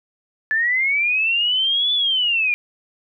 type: linear two-way sweep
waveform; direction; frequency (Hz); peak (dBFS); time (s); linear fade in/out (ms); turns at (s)
sine; up then down; 1726 to 3488 to 2387; -16; 0.51-2.54; 0; 1.93
effects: none